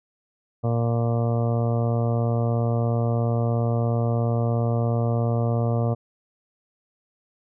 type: harmonic tone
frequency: 117 Hz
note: A#2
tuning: 7 cents sharp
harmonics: 1 / 2 / 3 / 4 / 5 / 6 / 7 / 8 / 9 / 10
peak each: -21 / -29 / -36 / -30 / -31 / -33 / -44 / -45 / -43 / -41 dBFS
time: 0.63-5.95 s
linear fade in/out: 20 ms
effects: none